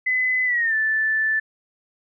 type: tone with pitch glide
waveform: sine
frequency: 2018 to 1756.8 Hz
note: B6 to A6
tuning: +37 to -3 cents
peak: -18 dBFS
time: 0.06-1.4 s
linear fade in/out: 10 ms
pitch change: -240 cents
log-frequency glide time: 0.45-0.75 s
effects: none